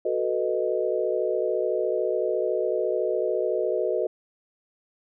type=chord; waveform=sine; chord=B dominant seventh; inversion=second; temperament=equal; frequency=370 / 440 / 493.9 / 622.3 Hz; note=F#4 / A4 / B4 / D#5; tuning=0 / 0 / 0 / 0 cents; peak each=-28 dBFS; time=0.05-4.07 s; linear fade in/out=5 ms; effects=none